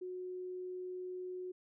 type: tone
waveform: sine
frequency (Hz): 365.6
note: F#4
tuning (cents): -21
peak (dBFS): -40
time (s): 0.01-1.52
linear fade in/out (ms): 10
effects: none